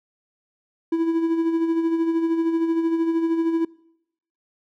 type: tone with tremolo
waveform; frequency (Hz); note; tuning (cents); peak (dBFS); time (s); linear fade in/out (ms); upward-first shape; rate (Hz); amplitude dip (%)
triangle; 329.6; E4; 0; -15; 0.92-3.65; 5; sine; 13; 50
effects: noise-tail reverb RT60 0.8 s tail -24 dB re dry